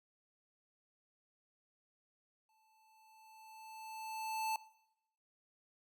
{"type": "tone with exponential growth", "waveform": "square", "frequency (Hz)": 880, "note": "A5", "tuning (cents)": 0, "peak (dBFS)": -34, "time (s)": [2.49, 4.56], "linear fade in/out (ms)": 2, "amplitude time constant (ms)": 450, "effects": ["noise-tail reverb RT60 0.8 s tail -19 dB re dry", "Opus 48 kbps"]}